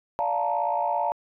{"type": "chord", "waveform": "sine", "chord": "Bb major seventh", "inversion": "first", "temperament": "just", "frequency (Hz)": [582.7, 699.2, 874.1, 932.3], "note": ["D5", "F5", "A5", "Bb5"], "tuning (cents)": [-14, 2, -12, 0], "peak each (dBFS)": [-30, -27, -27, -28], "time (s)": [0.19, 1.12], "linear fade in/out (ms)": 0, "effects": ["tanh soft clip ceiling -13 dBFS"]}